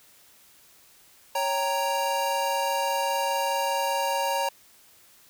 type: chord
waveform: square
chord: G diminished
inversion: second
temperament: equal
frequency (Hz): 554.4 / 784 / 932.3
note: Db5 / G5 / Bb5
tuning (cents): 0 / 0 / 0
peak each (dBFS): -30 / -33 / -27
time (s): 1.35-4.49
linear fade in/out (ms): 5
effects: white hiss -56 dBFS RMS until 5.29 s